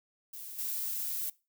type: noise with level steps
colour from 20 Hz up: violet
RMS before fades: -44 / -35 dBFS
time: 0.33-1.3 s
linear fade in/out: 5 ms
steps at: 0.58 s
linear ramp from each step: 10 ms
effects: noise-tail reverb RT60 0.3 s tail -22 dB re dry